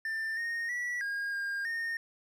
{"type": "tone with pitch steps", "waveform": "triangle", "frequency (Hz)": [1786, 1852, 1947, 1625, 1611, 1836], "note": ["A6", "A#6", "B6", "G#6", "G6", "A#6"], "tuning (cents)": [25, -12, -25, -38, 47, -27], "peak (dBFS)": -30, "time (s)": [0.05, 1.97], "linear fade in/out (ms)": 2, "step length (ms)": 320, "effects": []}